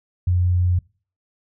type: tone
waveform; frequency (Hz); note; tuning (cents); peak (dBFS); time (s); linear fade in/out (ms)
sine; 89.4; F2; +41; -15; 0.27-0.79; 5
effects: noise-tail reverb RT60 0.4 s tail -24 dB re dry